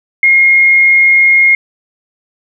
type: tone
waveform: sine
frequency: 2143 Hz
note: C7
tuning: 41 cents sharp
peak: -4 dBFS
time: 0.23-1.55 s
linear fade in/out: 2 ms
effects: none